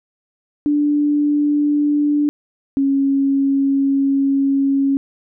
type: tone pair in turn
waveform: sine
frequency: 293.4 / 275 Hz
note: D4 / C#4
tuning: -2 / -14 cents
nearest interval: minor second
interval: 112 cents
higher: first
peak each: -13 dBFS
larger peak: neither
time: 0.66-2.29 / 2.77-4.97 s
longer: second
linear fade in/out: 0 ms
effects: none